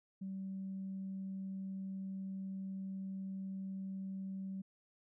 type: tone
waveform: sine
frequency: 192 Hz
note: G3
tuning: 36 cents flat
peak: -39 dBFS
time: 0.21-4.62 s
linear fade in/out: 10 ms
effects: tanh soft clip ceiling -35 dBFS